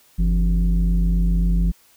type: tone pair together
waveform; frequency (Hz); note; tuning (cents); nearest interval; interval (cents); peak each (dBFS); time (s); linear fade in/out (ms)
sine; 48.15 / 171.6; G1 / F3; -30 / -30; octave + minor seventh; 2200; -14 / -19; 0.18-1.72; 20
effects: tanh soft clip ceiling -12 dBFS + white hiss -55 dBFS RMS until 1.96 s